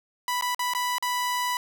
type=tone with dropouts; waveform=sawtooth; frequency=987.8 Hz; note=B5; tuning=in tune; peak=-21 dBFS; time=0.28-1.57 s; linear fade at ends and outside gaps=1 ms; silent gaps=0.411-0.423 / 0.547-0.593 / 0.736-0.749 / 0.983-1.025 s; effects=none